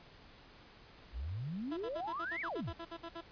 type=exponential two-way sweep; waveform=sine; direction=up then down; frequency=51.91 to 2332 to 56.7 Hz; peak=-37 dBFS; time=1.12-2.74 s; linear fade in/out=50 ms; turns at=2.41 s
type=tone bursts; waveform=15% pulse; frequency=334.9 Hz; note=E4; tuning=27 cents sharp; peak=-36 dBFS; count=13; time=1.71-3.212 s; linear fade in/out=10 ms; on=62 ms; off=58 ms
effects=pink hiss -58 dBFS RMS until 3.31 s + resampled to 11025 Hz